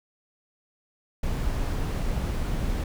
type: noise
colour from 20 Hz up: brown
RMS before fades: -27 dBFS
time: 1.23-2.84 s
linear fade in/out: 5 ms
effects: none